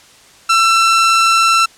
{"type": "tone", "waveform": "sawtooth", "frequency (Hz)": 1341, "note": "E6", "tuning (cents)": 29, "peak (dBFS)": -5, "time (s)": [0.49, 1.66], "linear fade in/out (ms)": 10, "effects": ["white hiss -44 dBFS RMS until 1.77 s", "low-pass 8000 Hz 12 dB/octave"]}